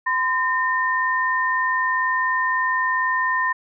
sine tone pair together, 1022 / 1821 Hz, C6 / A#6, -41 / -41 cents, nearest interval minor seventh, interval 1000 cents, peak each -21 dBFS, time 0.06-3.53 s, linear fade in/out 10 ms, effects none

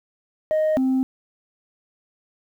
sine tone pair in turn, 622 / 261.5 Hz, D#5 / C4, -1 / -1 cents, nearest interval octave + minor third, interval 1500 cents, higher first, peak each -15 dBFS, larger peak neither, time 0.51-0.77 / 0.77-1.03 s, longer neither, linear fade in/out 0 ms, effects tanh soft clip ceiling -16 dBFS + 9-bit

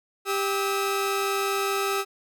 sawtooth tone pair together, 394.7 / 1289 Hz, G4 / E6, +12 / -39 cents, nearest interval octave + minor sixth, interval 2049 cents, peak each -22 / -24 dBFS, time 0.25-2.05 s, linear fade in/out 50 ms, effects none

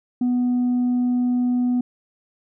sine tone, 246.9 Hz, B3, in tune, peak -15 dBFS, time 0.21-1.81 s, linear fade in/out 5 ms, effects tanh soft clip ceiling -16 dBFS

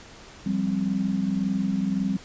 sine chord, F suspended second, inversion none, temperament just, 174.61 / 196.44 / 261.9 Hz, F3 / G3 / C4, 0 / +4 / +2 cents, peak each -30 / -24 / -29 dBFS, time 0.46-2.17 s, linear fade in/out 5 ms, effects pink hiss -46 dBFS RMS until 2.24 s + resampled to 16000 Hz

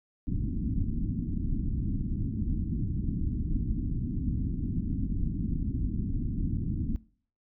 pink low-pass noise, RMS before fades -30 dBFS, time 0.27-6.96 s, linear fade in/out 0 ms, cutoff 290 Hz, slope 48 dB/octave, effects noise-tail reverb RT60 0.5 s tail -21 dB re dry

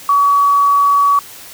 sine tone, 1134 Hz, C#6, 39 cents sharp, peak -8 dBFS, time 0.09-1.19 s, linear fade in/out 2 ms, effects white hiss -35 dBFS RMS until 1.53 s

